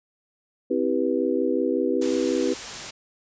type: chord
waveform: sine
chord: C major seventh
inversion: none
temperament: just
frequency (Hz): 261.6 / 327 / 392.4 / 490.5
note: C4 / E4 / G4 / B4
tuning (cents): 0 / -14 / +2 / -12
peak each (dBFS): -26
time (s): 0.7-2.54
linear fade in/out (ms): 10
type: noise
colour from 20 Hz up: white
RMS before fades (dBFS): -34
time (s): 2.01-2.91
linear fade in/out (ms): 10
effects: resampled to 16000 Hz